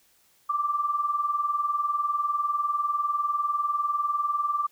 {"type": "tone with tremolo", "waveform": "sine", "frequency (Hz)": 1174.7, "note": "D6", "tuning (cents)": 0, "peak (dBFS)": -20, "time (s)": [0.49, 4.67], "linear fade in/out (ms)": 10, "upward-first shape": "triangle", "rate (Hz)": 20, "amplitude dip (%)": 75, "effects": ["white hiss -63 dBFS RMS until 4.71 s"]}